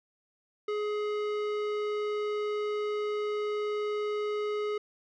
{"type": "tone with tanh clipping", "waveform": "sine", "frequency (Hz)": 419.7, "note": "G#4", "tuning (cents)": 18, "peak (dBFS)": -31, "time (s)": [0.68, 4.78], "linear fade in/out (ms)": 5, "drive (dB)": 16, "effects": []}